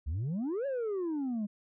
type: exponential two-way sweep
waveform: sine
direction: up then down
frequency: 66.6 to 570 to 200.3 Hz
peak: -28 dBFS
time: 0.06-1.47 s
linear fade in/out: 20 ms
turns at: 0.66 s
effects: tanh soft clip ceiling -30 dBFS